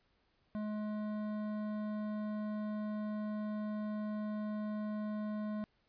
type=tone with hard clipping; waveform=sine; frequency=211.8 Hz; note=G#3; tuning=34 cents sharp; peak=-38 dBFS; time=0.55-5.64 s; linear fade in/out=0 ms; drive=12 dB; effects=pink hiss -75 dBFS RMS until 5.88 s + resampled to 11025 Hz